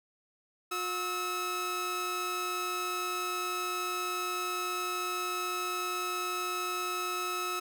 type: tone pair together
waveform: sawtooth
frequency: 359.5 / 1295.2 Hz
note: F#4 / E6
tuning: -50 / -31 cents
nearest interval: octave + minor seventh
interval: 2219 cents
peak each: -34 / -29 dBFS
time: 0.71-7.6 s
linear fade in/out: 10 ms
effects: none